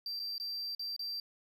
triangle tone with dropouts, 4699 Hz, D8, in tune, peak -35 dBFS, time 0.06-1.2 s, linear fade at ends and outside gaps 2 ms, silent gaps 0.194-0.198 / 0.381-0.399 / 0.75-0.794 / 0.964-0.993 s, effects none

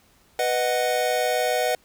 square chord, B major, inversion none, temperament equal with one note detuned, 493.9 / 620.5 / 740 Hz, B4 / D#5 / F#5, 0 / -5 / 0 cents, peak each -26 / -26 / -26 dBFS, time 0.39-1.75 s, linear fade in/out 2 ms, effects pink hiss -59 dBFS RMS until 1.84 s

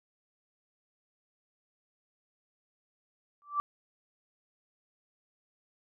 sine tone with exponential growth, 1167 Hz, D6, 11 cents flat, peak -23 dBFS, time 3.42-3.6 s, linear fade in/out 0 ms, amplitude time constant 38 ms, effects none

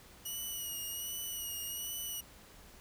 5% pulse tone with vibrato, 2917 Hz, F#7, 25 cents flat, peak -30 dBFS, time 0.25-2.21 s, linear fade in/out 10 ms, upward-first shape sine, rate 1.3 Hz, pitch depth 35 cents each way, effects added 60 Hz sine -63 dBFS peak until 2.8 s + pink hiss -57 dBFS RMS until 2.8 s

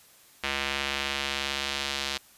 square tone with band-pass filter sweep, 69.3 Hz, C#2, in tune, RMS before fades -31 dBFS, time 0.43-2.18 s, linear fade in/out 10 ms, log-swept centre 2600 to 3900 Hz, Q 1.4, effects white hiss -56 dBFS RMS until 2.37 s + resampled to 32000 Hz

